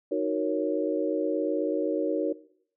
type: chord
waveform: sine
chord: D# minor seventh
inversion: none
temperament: equal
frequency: 311.1 / 370 / 466.2 / 554.4 Hz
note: D#4 / F#4 / A#4 / C#5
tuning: 0 / 0 / 0 / 0 cents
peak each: -30 dBFS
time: 0.11-2.33 s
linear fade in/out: 10 ms
effects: noise-tail reverb RT60 0.6 s tail -18 dB re dry